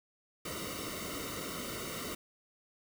pink noise with comb filter, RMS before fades -40 dBFS, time 0.45-2.15 s, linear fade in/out 5 ms, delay 1.2 ms, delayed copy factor -0.9, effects none

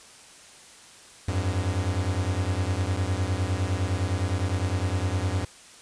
45% pulse beating tone pair, 88.5 / 98.3 Hz, F2 / G2, +23 / +5 cents, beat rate 9.8 Hz, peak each -27 dBFS, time 1.28-5.45 s, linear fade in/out 5 ms, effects white hiss -49 dBFS RMS until 5.81 s + resampled to 22050 Hz

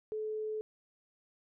sine tone, 431.6 Hz, A4, 33 cents flat, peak -34 dBFS, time 0.12-0.61 s, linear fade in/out 0 ms, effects none

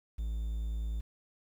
triangle tone with quantisation, 55 Hz, A1, in tune, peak -30 dBFS, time 0.18-1.01 s, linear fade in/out 10 ms, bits 10, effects none

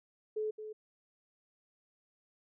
sine tone with echo, 430.2 Hz, A4, 39 cents flat, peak -32 dBFS, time 0.36-0.51 s, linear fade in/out 10 ms, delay 220 ms, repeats 1, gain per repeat -9 dB, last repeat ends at 0.73 s, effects none

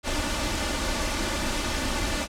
pink noise with comb filter, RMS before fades -27 dBFS, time 0.03-2.28 s, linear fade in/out 50 ms, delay 3.4 ms, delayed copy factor +0.65, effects low-pass 8000 Hz 12 dB/octave

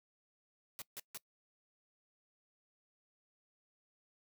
white noise bursts, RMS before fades -45 dBFS, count 3, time 0.79-1.174 s, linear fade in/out 0 ms, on 28 ms, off 150 ms, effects noise-tail reverb RT60 0.1 s tail -22 dB re dry

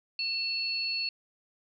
sine tone pair together, 2692 / 4386 Hz, E7 / C#8, +36 / -19 cents, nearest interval minor sixth, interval 845 cents, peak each -34 / -30 dBFS, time 0.19-1.09 s, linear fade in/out 2 ms, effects none

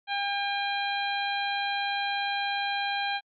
harmonic tone, 803 Hz, G5, 41 cents sharp, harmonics 1 / 2 / 3 / 4 / 5, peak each -30 / -33 / -35 / -36 / -37 dBFS, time 0.07-3.21 s, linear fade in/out 50 ms, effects AAC 64 kbps

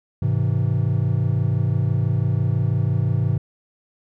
triangle chord, Ab augmented, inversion none, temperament just, 103.83 / 129.78 / 162.23 Hz, Ab2 / C3 / E3, 0 / -14 / -27 cents, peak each -19 / -19 / -23 dBFS, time 0.22-3.38 s, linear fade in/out 5 ms, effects none

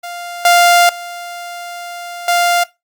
sawtooth tone with level steps, 698.5 Hz, F5, in tune, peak -21 / -3 / -22 / -7 dBFS, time 0.03-2.64 s, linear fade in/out 10 ms, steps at 0.45 / 0.89 / 2.28 s, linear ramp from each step 2 ms, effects noise-tail reverb RT60 0.2 s tail -19 dB re dry + Opus 48 kbps

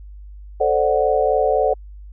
sine chord, D dominant seventh, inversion second, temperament equal, 440 / 523.3 / 587.3 / 740 Hz, A4 / C5 / D5 / F#5, 0 / 0 / 0 / 0 cents, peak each -20 dBFS, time 0.6-1.74 s, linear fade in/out 10 ms, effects added 50 Hz sine -35 dBFS peak until 2.12 s

